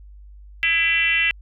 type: tone with frequency modulation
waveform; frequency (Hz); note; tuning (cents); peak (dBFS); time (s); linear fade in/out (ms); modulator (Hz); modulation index
sine; 2349; D7; 0; -16; 0.63-1.31; 0; 349; 1.6
effects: added 50 Hz sine -40 dBFS peak until 1.41 s